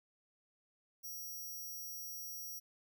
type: tone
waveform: 15% pulse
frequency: 5700 Hz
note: F8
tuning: 34 cents sharp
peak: -38 dBFS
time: 1.03-2.6 s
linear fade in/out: 20 ms
effects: none